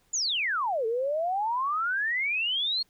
sine exponential two-way sweep, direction down then up, 7270 to 435.9 to 4365 Hz, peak -25 dBFS, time 0.13-2.83 s, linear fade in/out 10 ms, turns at 0.86 s, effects pink hiss -67 dBFS RMS until 2.89 s

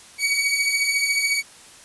sawtooth beating tone pair, 2247 / 2261 Hz, C#7 / C#7, +23 / +34 cents, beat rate 14 Hz, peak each -22 / -17 dBFS, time 0.18-1.43 s, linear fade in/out 50 ms, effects white hiss -46 dBFS RMS until 1.84 s + resampled to 24000 Hz

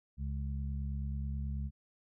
harmonic tone, 69.3 Hz, C#2, in tune, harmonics 1 / 2 / 3, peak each -35 / -41 / -45 dBFS, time 0.17-1.71 s, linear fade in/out 50 ms, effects none

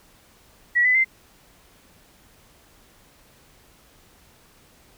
sine tone with pitch steps, 1932 / 2005 / 2080 Hz, B6 / B6 / C7, -39 / +26 / -11 cents, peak -15 dBFS, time 0.75-1.047 s, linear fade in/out 20 ms, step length 99 ms, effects pink hiss -55 dBFS RMS until 4.97 s

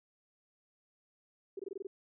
sine tone bursts, 390 Hz, G4, 9 cents flat, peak -37 dBFS, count 7, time 1.57-1.87 s, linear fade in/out 5 ms, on 24 ms, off 22 ms, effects none

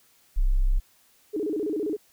sine tone, 32.7 Hz, C1, in tune, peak -18 dBFS, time 0.36-0.8 s, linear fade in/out 20 ms
sine tone with vibrato, 361.6 Hz, F#4, 40 cents flat, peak -25 dBFS, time 1.33-1.97 s, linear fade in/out 20 ms, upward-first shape square, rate 15 Hz, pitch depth 260 cents each way
effects white hiss -61 dBFS RMS until 2.12 s

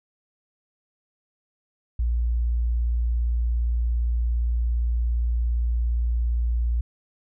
sine tone, 58.7 Hz, A#1, 13 cents sharp, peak -20 dBFS, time 1.99-6.81 s, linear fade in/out 5 ms, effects none

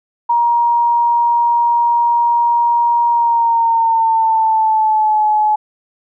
sine tone with pitch glide, 945 to 851.7 Hz, A#5 to G#5, +23 to +43 cents, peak -10 dBFS, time 0.29-5.56 s, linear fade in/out 10 ms, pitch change -180 cents, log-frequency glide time 3.09-5.26 s, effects none

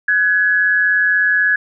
sine tone pair together, 1501.2 / 1685 Hz, F#6 / G#6, +25 / +25 cents, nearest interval major second, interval 200 cents, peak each -19 / -12 dBFS, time 0.08-1.56 s, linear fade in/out 5 ms, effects none

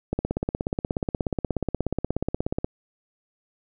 click train, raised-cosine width 2 ms, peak -11 dBFS, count 43, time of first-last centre 0.13-2.645 s, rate 16.7 Hz, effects none

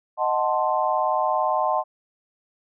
sine chord, D# diminished seventh, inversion none, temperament equal, 622.3 / 740 / 880 / 1046.5 Hz, D#5 / F#5 / A5 / C6, 0 / 0 / 0 / 0 cents, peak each -25 dBFS, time 0.17-1.84 s, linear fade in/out 50 ms, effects none

